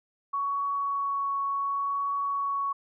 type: tone with vibrato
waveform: sine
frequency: 1117 Hz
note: C#6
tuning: 13 cents sharp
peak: -26 dBFS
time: 0.33-2.73 s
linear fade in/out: 10 ms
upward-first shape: triangle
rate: 0.69 Hz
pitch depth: 9 cents each way
effects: none